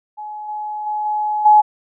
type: tone with level steps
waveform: sine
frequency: 846 Hz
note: G#5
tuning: 32 cents sharp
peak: -27 / -23 / -19 / -17 / -6 dBFS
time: 0.17-1.62 s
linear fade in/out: 20 ms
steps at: 0.48 / 0.86 / 1.05 / 1.45 s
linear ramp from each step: 10 ms
effects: none